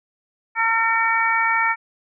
harmonic tone, 454.1 Hz, A#4, 45 cents flat, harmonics 2 / 3 / 4 / 5, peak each -22 / -22 / -22 / -22 dBFS, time 0.55-1.76 s, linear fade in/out 50 ms, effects none

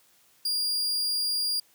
40% pulse tone, 4815 Hz, D8, 42 cents sharp, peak -24 dBFS, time 0.45-1.6 s, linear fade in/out 5 ms, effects white hiss -62 dBFS RMS until 1.74 s + high-pass 80 Hz 12 dB/octave

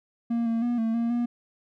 triangle tone with pitch steps, 233.5 / 228.7 / 240.5 / 224.9 / 232.9 / 239.2 Hz, A#3 / A#3 / B3 / A3 / A#3 / A#3, +3 / -33 / -46 / +38 / -1 / +45 cents, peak -21 dBFS, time 0.3-1.26 s, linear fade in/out 10 ms, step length 160 ms, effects none

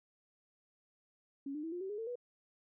sine tone with pitch steps, 277.2 / 300.5 / 325.9 / 353.3 / 383.1 / 415.3 / 450.3 / 488.2 Hz, C#4 / D4 / E4 / F4 / G4 / G#4 / A4 / B4, 0 / +40 / -20 / +20 / -40 / 0 / +40 / -20 cents, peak -38 dBFS, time 1.46-2.156 s, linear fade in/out 5 ms, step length 87 ms, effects none

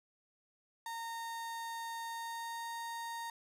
35% pulse tone with pitch glide, 920 to 926.9 Hz, A#5 to A#5, -23 to -10 cents, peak -38 dBFS, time 0.86-3.3 s, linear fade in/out 2 ms, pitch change +13 cents, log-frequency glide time 2.03-2.7 s, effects resampled to 32000 Hz

